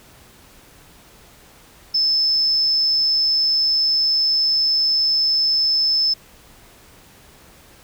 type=tone; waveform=sine; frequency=5250 Hz; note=E8; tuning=8 cents flat; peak=-14 dBFS; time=1.94-6.14 s; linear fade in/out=10 ms; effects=tanh soft clip ceiling -10 dBFS + pink hiss -48 dBFS RMS until 7.83 s